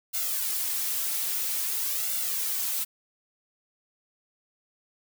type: noise with flanger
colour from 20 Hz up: blue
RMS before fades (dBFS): -29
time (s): 0.13-2.85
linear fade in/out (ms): 20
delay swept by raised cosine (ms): 1.4 to 4.5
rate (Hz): 0.5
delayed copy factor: +0.8
effects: none